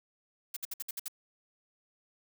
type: noise bursts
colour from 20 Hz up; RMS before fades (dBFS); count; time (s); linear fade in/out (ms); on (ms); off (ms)
blue; -37; 7; 0.54-1.082; 5; 26; 60
effects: none